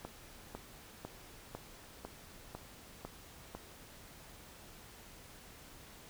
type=click train; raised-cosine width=1 ms; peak=-28 dBFS; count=8; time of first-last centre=0.05-3.55 s; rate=2 Hz; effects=pink hiss -55 dBFS RMS until 6.09 s